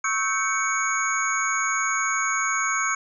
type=tone cluster; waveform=sine; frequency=1102 / 1301 / 1551 / 2237 / 6660 Hz; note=C#6 / E6 / G6 / C#7 / G#8; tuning=-11 / -23 / -19 / +15 / +4 cents; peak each=-28 dBFS; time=0.04-2.95 s; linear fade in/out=5 ms; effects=none